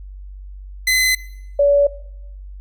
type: tone pair in turn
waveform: sawtooth / sine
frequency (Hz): 2034 / 570.8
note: C7 / D5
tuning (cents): -50 / -49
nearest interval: octave + minor seventh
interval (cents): 2199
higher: first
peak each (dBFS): -10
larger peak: neither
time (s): 0.87-1.15 / 1.59-1.87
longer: neither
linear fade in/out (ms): 5
effects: noise-tail reverb RT60 0.8 s tail -19 dB re dry + added 48 Hz sine -32 dBFS peak until 2.6 s